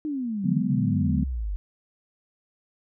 sine exponential sweep, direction down, 312.6 to 46.25 Hz, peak -26 dBFS, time 0.05-1.56 s, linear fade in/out 0 ms
sine chord, G# half-diminished seventh, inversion second, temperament equal, 146.83 / 185 / 207.7 / 246.9 Hz, D3 / F#3 / G#3 / B3, 0 / 0 / 0 / 0 cents, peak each -27 dBFS, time 0.44-1.24 s, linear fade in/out 10 ms
effects none

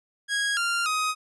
sawtooth tone with pitch steps, 1647 / 1391 / 1256 Hz, G#6 / F6 / D#6, -15 / -7 / +16 cents, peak -20 dBFS, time 0.28-1.15 s, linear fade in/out 50 ms, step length 290 ms, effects resampled to 24000 Hz

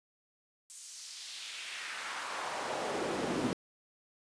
brown noise with high-pass filter sweep, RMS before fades -38 dBFS, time 0.7-3.53 s, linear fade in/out 0 ms, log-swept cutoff 8100 to 230 Hz, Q 1.5, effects resampled to 22050 Hz

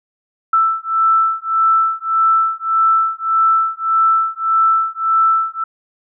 sine beating tone pair, 1324 / 1325.7 Hz, E6 / E6, +7 / +9 cents, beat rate 1.7 Hz, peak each -15 / -15 dBFS, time 0.53-5.64 s, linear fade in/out 5 ms, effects none

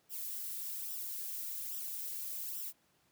violet noise with flanger, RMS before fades -41 dBFS, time 0.09-2.73 s, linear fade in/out 50 ms, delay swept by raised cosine 0.45 to 3.15 ms, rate 1.2 Hz, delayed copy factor -0.75, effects pink hiss -72 dBFS RMS until 3.11 s + high-pass 100 Hz 12 dB/octave

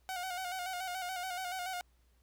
sawtooth tone with vibrato, 734 Hz, F#5, 14 cents flat, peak -33 dBFS, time 0.09-1.81 s, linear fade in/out 0 ms, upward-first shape square, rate 7 Hz, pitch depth 49 cents each way, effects added 60 Hz sine -66 dBFS peak until 2.22 s + pink hiss -75 dBFS RMS until 2.22 s

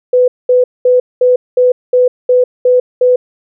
sine tone bursts, 499.6 Hz, B4, 20 cents sharp, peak -5 dBFS, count 9, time 0.13-3.16 s, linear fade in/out 5 ms, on 150 ms, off 210 ms, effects none

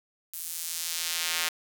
square tone with high-pass filter sweep, 83.4 Hz, E2, 21 cents sharp, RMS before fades -32 dBFS, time 0.33-1.49 s, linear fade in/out 5 ms, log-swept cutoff 11000 to 2000 Hz, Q 0.75, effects 8-bit

